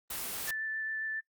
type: noise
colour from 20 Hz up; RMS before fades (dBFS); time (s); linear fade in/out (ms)
white; -37; 0.1-0.51; 5
type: tone with vibrato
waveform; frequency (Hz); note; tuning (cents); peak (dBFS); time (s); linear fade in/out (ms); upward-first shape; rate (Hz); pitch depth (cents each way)
sine; 1760; A6; 0; -33; 0.47-1.21; 20; sine; 7.4; 8
effects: noise-tail reverb RT60 0.1 s tail -22 dB re dry + Opus 24 kbps